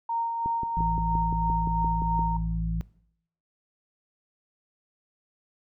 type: tone with tremolo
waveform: sine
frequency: 925 Hz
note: A#5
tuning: 14 cents flat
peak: -25 dBFS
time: 0.09-2.37 s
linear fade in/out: 5 ms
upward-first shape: sine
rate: 3 Hz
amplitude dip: 40%
type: click train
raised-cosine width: 3 ms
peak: -22 dBFS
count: 11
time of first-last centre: 0.46-2.193 s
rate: 5.77 Hz
type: harmonic tone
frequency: 55.1 Hz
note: A1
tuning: 3 cents sharp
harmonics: 1 / 2 / 3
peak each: -28 / -38 / -30 dBFS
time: 0.77-2.81 s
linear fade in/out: 0 ms
effects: noise-tail reverb RT60 0.7 s tail -20 dB re dry